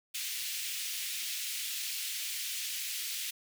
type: high-pass noise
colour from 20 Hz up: pink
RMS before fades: -37 dBFS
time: 0.14-3.31 s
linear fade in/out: 10 ms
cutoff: 2400 Hz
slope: 24 dB/octave
effects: none